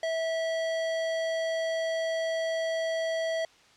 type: tone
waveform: square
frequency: 652 Hz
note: E5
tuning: 19 cents flat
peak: -28 dBFS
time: 0.03-3.45 s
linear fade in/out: 2 ms
effects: white hiss -58 dBFS RMS until 3.76 s + low-pass 5000 Hz 12 dB/octave